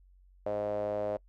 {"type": "tone with band-pass filter", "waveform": "sawtooth", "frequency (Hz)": 103.83, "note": "G#2", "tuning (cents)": 0, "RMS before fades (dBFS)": -33, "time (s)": [0.46, 1.17], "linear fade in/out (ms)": 5, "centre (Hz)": 580, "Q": 9.4, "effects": ["noise-tail reverb RT60 0.1 s tail -25 dB re dry", "added 46 Hz sine -57 dBFS peak until 1.28 s"]}